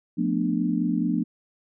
sine chord, B half-diminished seventh, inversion second, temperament just, 177.8 / 222.2 / 246.9 / 296.3 Hz, F3 / A3 / B3 / D4, +31 / +17 / 0 / +15 cents, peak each -27 dBFS, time 0.17-1.24 s, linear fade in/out 20 ms, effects none

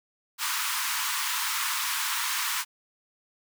pink high-pass noise, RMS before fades -29 dBFS, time 0.38-2.65 s, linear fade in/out 50 ms, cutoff 910 Hz, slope 96 dB/octave, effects none

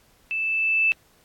sine tone with level ramp, 2637 Hz, E7, in tune, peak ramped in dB -24 to -16 dBFS, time 0.31-0.92 s, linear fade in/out 0 ms, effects pink hiss -59 dBFS RMS until 1.24 s + AAC 64 kbps

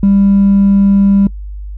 sine tone with hard clipping, 198.2 Hz, G3, 19 cents sharp, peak -6 dBFS, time 0.03-1.27 s, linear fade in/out 2 ms, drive 1 dB, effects noise-tail reverb RT60 0.1 s tail -22 dB re dry + added 50 Hz sine -22 dBFS peak until 1.77 s

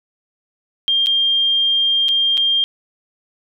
sine tone with dropouts, 3200 Hz, G7, 35 cents sharp, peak -13 dBFS, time 0.88-2.64 s, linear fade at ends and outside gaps 0 ms, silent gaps 1.061-1.069 / 2.084-2.089 / 2.372-2.377 s, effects none

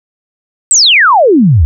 sine exponential sweep, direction down, 8372 to 69.3 Hz, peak -3 dBFS, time 0.71-1.65 s, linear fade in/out 0 ms, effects none

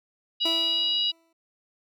harmonic tone, 967 Hz, B5, 37 cents flat, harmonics 3 / 4 / 5, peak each -25 / -26 / -32 dBFS, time 0.4-1.12 s, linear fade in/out 20 ms
20% pulse tone with exponential decay, 330.1 Hz, E4, 2 cents sharp, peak -23 dBFS, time 0.45-1.33 s, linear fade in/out 5 ms, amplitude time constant 190 ms
effects none

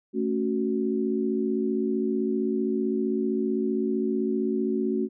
sine chord, F# minor, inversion first, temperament just, 222 / 277.5 / 370 Hz, A3 / C#4 / F#4, +16 / +2 / 0 cents, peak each -27 / -29 / -27 dBFS, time 0.13-5.09 s, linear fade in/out 50 ms, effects none

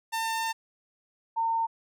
sawtooth / sine tone pair in turn, 901 / 909.9 Hz, A5 / A#5, +41 / -42 cents, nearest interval unison, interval 17 cents, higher second, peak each -24 dBFS, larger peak neither, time 0.12-0.53 / 1.36-1.67 s, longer first, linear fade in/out 20 ms, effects none

